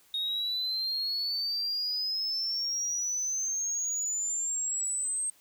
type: exponential sweep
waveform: sine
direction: up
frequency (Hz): 3729 to 8410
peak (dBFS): -27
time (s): 0.14-5.3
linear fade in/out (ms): 2
effects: tanh soft clip ceiling -26 dBFS + white hiss -62 dBFS RMS until 5.4 s